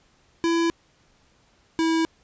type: tone pair in turn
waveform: square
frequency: 334.4 / 325.6 Hz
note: E4 / E4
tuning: +25 / -21 cents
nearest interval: unison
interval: 46 cents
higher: first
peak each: -20 dBFS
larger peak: neither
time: 0.44-0.7 / 1.79-2.05 s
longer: neither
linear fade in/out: 0 ms
effects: pink hiss -61 dBFS RMS until 2.23 s + resampled to 16000 Hz